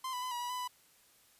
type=tone with pitch steps; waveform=45% pulse; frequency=1039 / 992 / 1011 / 965 / 975 / 1000 / 993 Hz; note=C6 / B5 / B5 / B5 / B5 / B5 / B5; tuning=-12 / +7 / +40 / -40 / -23 / +21 / +9 cents; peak=-36 dBFS; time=0.04-0.677 s; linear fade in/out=5 ms; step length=91 ms; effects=white hiss -65 dBFS RMS until 1.39 s + resampled to 32000 Hz